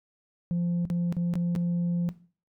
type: tone with dropouts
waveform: sine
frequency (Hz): 173.5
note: F3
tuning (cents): -11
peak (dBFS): -22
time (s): 0.51-2.09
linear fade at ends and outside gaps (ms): 0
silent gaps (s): 0.853-0.901 / 1.125-1.167 / 1.338-1.355 / 1.552-1.561
effects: noise-tail reverb RT60 0.4 s tail -17 dB re dry + tanh soft clip ceiling -23 dBFS

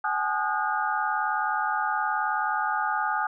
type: tone cluster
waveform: sine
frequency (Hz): 771 / 850 / 1230 / 1450 / 1594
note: G5 / G#5 / D#6 / F#6 / G6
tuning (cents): -29 / +40 / -20 / -35 / +28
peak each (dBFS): -32 / -28 / -29 / -30 / -37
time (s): 0.04-3.27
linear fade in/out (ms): 5
effects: none

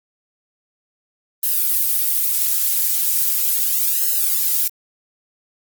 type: noise with flanger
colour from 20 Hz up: violet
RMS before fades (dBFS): -18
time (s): 1.43-4.68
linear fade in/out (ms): 5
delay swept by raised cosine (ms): 0.85 to 4.35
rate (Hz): 0.38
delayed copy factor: -0.9
effects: Opus 24 kbps

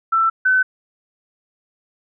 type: tone pair in turn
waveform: sine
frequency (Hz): 1334 / 1516.3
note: E6 / F#6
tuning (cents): +20 / +42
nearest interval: major second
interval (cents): 222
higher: second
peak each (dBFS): -13 / -12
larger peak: second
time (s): 0.12-0.3 / 0.45-0.63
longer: neither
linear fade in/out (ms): 10
effects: none

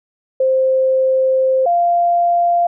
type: tone pair in turn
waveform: sine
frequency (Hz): 524 / 693.9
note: C5 / F5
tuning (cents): +2 / -11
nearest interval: perfect fourth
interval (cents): 487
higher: second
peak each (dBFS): -11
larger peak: neither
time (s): 0.4-1.66 / 1.66-2.67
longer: first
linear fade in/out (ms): 5
effects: none

